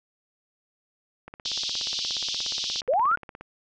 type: click train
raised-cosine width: 0.5 ms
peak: -25 dBFS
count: 37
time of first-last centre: 1.28-3.41 s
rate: 16.9 Hz
type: band-pass noise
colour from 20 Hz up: pink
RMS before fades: -30 dBFS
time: 1.45-2.81 s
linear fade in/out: 5 ms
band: 3100 to 5700 Hz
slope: 48 dB/octave
type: linear sweep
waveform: sine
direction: up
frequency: 456.8 to 1480 Hz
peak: -19 dBFS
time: 2.88-3.16 s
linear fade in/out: 10 ms
effects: none